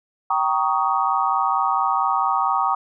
sine chord, Eb dominant seventh, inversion first, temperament just, 777.8 / 933.4 / 1120.1 / 1244.5 Hz, G5 / Bb5 / Db6 / Eb6, -14 / +2 / +18 / 0 cents, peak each -23 dBFS, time 0.3-2.75 s, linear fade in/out 5 ms, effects none

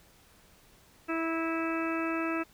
harmonic tone, 327.3 Hz, E4, 12 cents flat, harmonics 1 / 2 / 3 / 4 / 5 / 6 / 7 / 8, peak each -31 / -38 / -43 / -36 / -41 / -45 / -45 / -39 dBFS, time 1.08-2.44 s, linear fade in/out 20 ms, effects pink hiss -60 dBFS RMS until 2.53 s

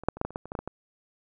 clicks, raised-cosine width 1 ms, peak -27 / -7 / -26 / -13 / -16 / -29 / -16 / -27 / -21 / -17 / -21 / -20 dBFS, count 12, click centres 0.036 / 0.086 / 0.17 / 0.214 / 0.25 / 0.306 / 0.359 / 0.456 / 0.519 / 0.552 / 0.59 / 0.676 s, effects none

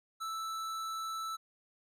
sine tone with hard clipping, 1318.5 Hz, E6, in tune, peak -38 dBFS, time 0.2-1.37 s, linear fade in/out 20 ms, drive 15 dB, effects none

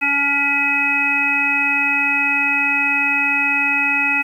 harmonic tone, 282.4 Hz, C#4, 32 cents sharp, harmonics 1 / 3 / 5 / 7 / 9, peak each -28 / -26 / -25 / -23 / -16 dBFS, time 0.01-4.23 s, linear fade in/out 20 ms, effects 8-bit

